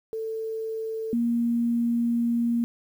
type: tone pair in turn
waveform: sine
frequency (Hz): 444 / 235.2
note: A4 / A#3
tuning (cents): +16 / +16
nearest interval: major seventh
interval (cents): 1100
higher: first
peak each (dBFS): -28 / -21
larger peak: second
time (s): 0.13-1.13 / 1.13-2.64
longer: second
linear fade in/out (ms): 0
effects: 9-bit